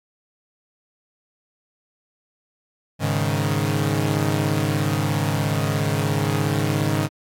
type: chord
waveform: sawtooth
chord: Ab suspended fourth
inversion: none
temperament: equal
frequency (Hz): 103.83 / 138.59 / 155.56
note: Ab2 / Db3 / Eb3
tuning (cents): 0 / 0 / 0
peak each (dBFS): -20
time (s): 2.99-7.09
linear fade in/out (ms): 50
effects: AAC 64 kbps